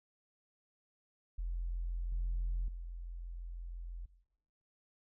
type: tone with level steps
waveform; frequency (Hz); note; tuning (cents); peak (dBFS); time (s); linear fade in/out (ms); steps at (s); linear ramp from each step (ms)
sine; 43.01; F1; -26; -34 / -31 / -41; 1.38-4.06; 10; 2.12 / 2.68; 2
effects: noise-tail reverb RT60 0.9 s tail -17 dB re dry + tanh soft clip ceiling -29 dBFS